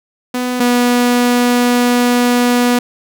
sawtooth tone pair in turn, 248.8 / 244 Hz, B3 / B3, +13 / -21 cents, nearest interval unison, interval 34 cents, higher first, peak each -12 / -6 dBFS, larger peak second, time 0.34-0.6 / 0.6-2.79 s, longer second, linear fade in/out 5 ms, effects none

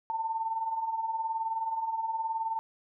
sine beating tone pair, 880 / 899 Hz, A5 / A5, 0 / +37 cents, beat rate 19 Hz, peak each -37 / -30 dBFS, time 0.1-2.59 s, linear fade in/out 0 ms, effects none

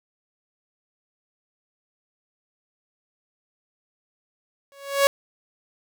sawtooth tone with exponential growth, 557 Hz, C#5, 8 cents sharp, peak -8 dBFS, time 4.72-5.07 s, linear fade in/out 0 ms, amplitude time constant 76 ms, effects none

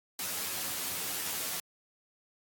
white noise with comb filter, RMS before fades -35 dBFS, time 0.19-1.6 s, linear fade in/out 2 ms, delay 11 ms, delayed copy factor +0.75, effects high-pass 100 Hz 12 dB/octave + AAC 64 kbps

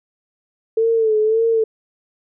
sine tone with vibrato, 442.8 Hz, A4, 11 cents sharp, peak -13 dBFS, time 0.77-1.64 s, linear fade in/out 5 ms, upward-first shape sine, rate 1.8 Hz, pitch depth 58 cents each way, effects none

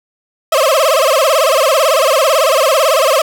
30% pulse tone with vibrato, 586 Hz, D5, 4 cents flat, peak -6 dBFS, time 0.52-3.22 s, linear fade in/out 5 ms, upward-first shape sine, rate 18 Hz, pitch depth 210 cents each way, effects none

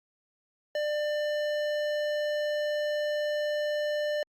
sine tone with hard clipping, 596 Hz, D5, 25 cents sharp, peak -29 dBFS, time 0.75-4.23 s, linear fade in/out 2 ms, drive 14 dB, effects Opus 48 kbps

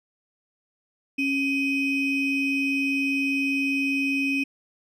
triangle ring-modulated tone, 1395 Hz, F6, 2 cents flat, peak -17 dBFS, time 1.18-4.44 s, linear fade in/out 10 ms, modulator 1120 Hz, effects none

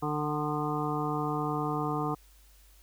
harmonic tone with a mistuned harmonic, 149.5 Hz, D3, 31 cents sharp, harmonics 1 / 2 / 3 / 5 / 6 / 7 / 8, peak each -34 / -34 / -36 / -36 / -41 / -37 / -37 dBFS, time 0.02-2.15 s, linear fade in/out 10 ms, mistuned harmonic 8, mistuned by +37 cents, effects added 50 Hz sine -56 dBFS peak until 2.82 s + white hiss -62 dBFS RMS until 2.82 s

